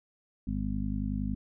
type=harmonic tone; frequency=50.8 Hz; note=G#1; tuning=38 cents flat; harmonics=1 / 2 / 3 / 4 / 5; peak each=-34 / -37 / -40 / -34 / -36 dBFS; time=0.47-1.35 s; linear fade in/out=5 ms; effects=none